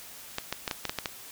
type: clicks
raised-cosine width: 0.2 ms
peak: -12 dBFS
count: 8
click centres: 0.384 / 0.526 / 0.678 / 0.712 / 0.853 / 0.895 / 0.987 / 1.058 s
effects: white hiss -46 dBFS RMS until 1.31 s